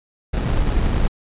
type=noise with sample-and-hold; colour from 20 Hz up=brown; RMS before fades=-18 dBFS; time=0.33-1.08 s; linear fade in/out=10 ms; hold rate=2100 Hz; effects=resampled to 8000 Hz